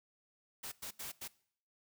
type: noise bursts at uneven times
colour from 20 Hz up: white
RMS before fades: -44 dBFS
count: 4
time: 0.63-0.72 / 0.82-0.91 / 0.99-1.12 / 1.21-1.28 s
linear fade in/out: 10 ms
effects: noise-tail reverb RT60 0.6 s tail -21 dB re dry